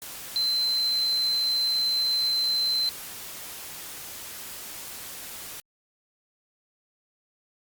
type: tone in noise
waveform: sine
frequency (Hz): 4082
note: C8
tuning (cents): -44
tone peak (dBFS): -22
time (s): 0.36-2.89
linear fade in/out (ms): 0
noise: white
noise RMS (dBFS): -39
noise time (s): 0.02-5.6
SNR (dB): +14
effects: Opus 48 kbps